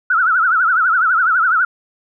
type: tone with vibrato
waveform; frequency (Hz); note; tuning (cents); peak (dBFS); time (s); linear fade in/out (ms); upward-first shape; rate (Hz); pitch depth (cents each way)
sine; 1396.9; F6; 0; -11; 0.1-1.65; 5; triangle; 12; 180
effects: none